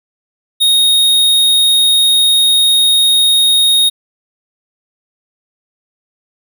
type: tone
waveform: square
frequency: 3729 Hz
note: A#7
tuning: in tune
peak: -8 dBFS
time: 0.6-3.9 s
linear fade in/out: 20 ms
effects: none